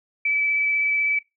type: tone with vibrato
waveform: sine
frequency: 2304 Hz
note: D7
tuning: 34 cents flat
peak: -19 dBFS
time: 0.25-1.19 s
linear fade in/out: 5 ms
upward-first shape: sine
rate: 16 Hz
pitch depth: 11 cents each way
effects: noise-tail reverb RT60 0.2 s tail -19 dB re dry